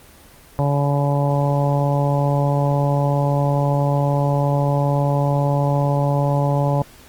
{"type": "harmonic tone", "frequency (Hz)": 142.3, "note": "C#3", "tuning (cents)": 46, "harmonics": [1, 2, 3, 4, 5, 6, 7], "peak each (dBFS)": [-17, -27, -30, -23, -29, -26, -31], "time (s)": [0.59, 6.82], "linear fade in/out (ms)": 0, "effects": ["pink hiss -46 dBFS RMS until 7.08 s", "Opus 24 kbps"]}